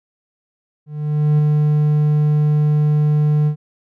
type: tone with ADSR envelope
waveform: triangle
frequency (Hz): 150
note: D3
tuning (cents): +37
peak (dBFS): -8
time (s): 0.86-3.56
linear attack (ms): 530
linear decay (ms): 5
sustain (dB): -2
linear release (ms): 89
effects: none